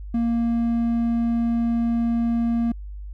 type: tone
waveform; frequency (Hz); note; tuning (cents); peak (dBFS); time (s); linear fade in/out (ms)
triangle; 233.1; A#3; 0; -17; 0.14-2.72; 5
effects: added 50 Hz sine -32 dBFS peak until 3.13 s